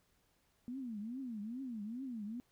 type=tone with vibrato; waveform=sine; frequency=234.7 Hz; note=A#3; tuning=12 cents sharp; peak=-40 dBFS; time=0.68-2.4 s; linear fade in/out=0 ms; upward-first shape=triangle; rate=2.4 Hz; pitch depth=280 cents each way; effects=pink hiss -75 dBFS RMS until 2.51 s